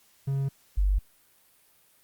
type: tone pair in turn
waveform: triangle / sine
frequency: 137.1 / 48.47 Hz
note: C#3 / G1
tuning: -19 / -19 cents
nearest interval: octave + tritone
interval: 1800 cents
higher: first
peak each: -23 / -20 dBFS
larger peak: second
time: 0.27-0.49 / 0.77-0.99 s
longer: neither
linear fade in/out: 10 ms
effects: white hiss -62 dBFS RMS until 2.03 s + Opus 48 kbps